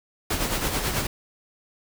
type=noise with tremolo; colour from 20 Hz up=pink; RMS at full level=-24 dBFS; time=0.3-1.07 s; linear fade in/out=5 ms; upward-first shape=sine; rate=9.2 Hz; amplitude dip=50%; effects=none